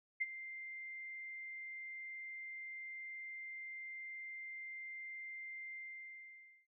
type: tone with ADSR envelope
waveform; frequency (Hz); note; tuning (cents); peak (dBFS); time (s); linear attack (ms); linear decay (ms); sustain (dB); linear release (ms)
sine; 2093; C7; 0; -31; 0.2-6.67; 17; 32; -14; 920
effects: none